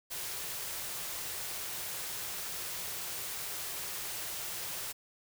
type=band-stop noise; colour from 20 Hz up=white; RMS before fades=-39 dBFS; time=0.1-4.93 s; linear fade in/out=20 ms; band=200 to 300 Hz; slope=96 dB/octave; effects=none